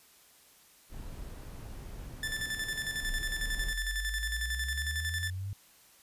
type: noise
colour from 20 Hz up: brown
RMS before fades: -43 dBFS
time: 0.89-3.75 s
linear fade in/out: 50 ms
type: tone with tremolo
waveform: sawtooth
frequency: 1760 Hz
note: A6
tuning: in tune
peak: -28 dBFS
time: 2.23-5.3 s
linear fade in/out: 2 ms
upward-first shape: square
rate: 11 Hz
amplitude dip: 55%
type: exponential sweep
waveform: sine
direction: up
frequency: 30.87 to 101 Hz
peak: -34 dBFS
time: 3.02-5.53 s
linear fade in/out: 0 ms
effects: white hiss -60 dBFS RMS until 6.02 s + resampled to 32000 Hz